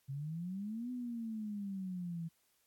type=exponential two-way sweep; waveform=sine; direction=up then down; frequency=132.7 to 252.2 to 163 Hz; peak=-38 dBFS; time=0.08-2.29 s; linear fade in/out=20 ms; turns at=0.91 s; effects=white hiss -75 dBFS RMS until 2.66 s + AAC 64 kbps